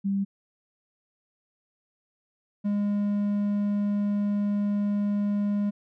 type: tone pair in turn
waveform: sine / triangle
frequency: 197.2 / 204.6 Hz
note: G3 / G#3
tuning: +11 / -26 cents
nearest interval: minor second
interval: 63 cents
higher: second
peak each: -23 / -21 dBFS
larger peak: second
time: 0.04-0.25 / 2.64-5.71 s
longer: second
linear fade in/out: 20 ms
effects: none